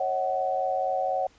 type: tone cluster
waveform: sine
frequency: 547 / 631 / 748 Hz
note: C#5 / D#5 / F#5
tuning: -23 / +24 / +19 cents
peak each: -29 / -33 / -26 dBFS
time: 0-1.27 s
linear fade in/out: 5 ms
effects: pink hiss -59 dBFS RMS until 1.38 s + resampled to 16000 Hz